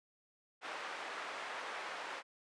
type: band-pass noise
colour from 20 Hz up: white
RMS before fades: -44 dBFS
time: 0.61-2.23 s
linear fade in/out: 50 ms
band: 560 to 1700 Hz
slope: 12 dB/octave
effects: resampled to 22050 Hz